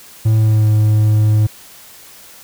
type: tone with pitch glide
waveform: triangle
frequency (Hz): 110 to 107.18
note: A2 to A2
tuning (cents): 0 to -45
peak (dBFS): -7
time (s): 0.25-1.47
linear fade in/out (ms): 10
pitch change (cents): -45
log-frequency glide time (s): 0.35-0.69
effects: white hiss -40 dBFS RMS until 2.43 s